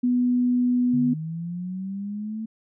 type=tone; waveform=sine; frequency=246.9 Hz; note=B3; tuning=in tune; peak=-18 dBFS; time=0.03-1.14 s; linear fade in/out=10 ms
type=linear sweep; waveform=sine; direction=up; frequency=143.4 to 223 Hz; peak=-28 dBFS; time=0.93-2.46 s; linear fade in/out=10 ms
effects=none